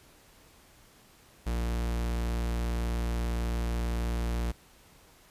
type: tone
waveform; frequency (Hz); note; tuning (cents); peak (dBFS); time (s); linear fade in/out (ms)
45% pulse; 58.27; A#1; 0; -28; 1.46-4.52; 10
effects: pink hiss -58 dBFS RMS until 5.3 s + resampled to 32000 Hz